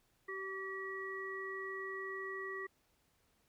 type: harmonic tone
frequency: 384.8 Hz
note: G4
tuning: 32 cents flat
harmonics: 1 / 3 / 5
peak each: -44 / -47 / -43 dBFS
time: 0.28-2.67 s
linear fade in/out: 10 ms
effects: pink hiss -75 dBFS RMS until 3.48 s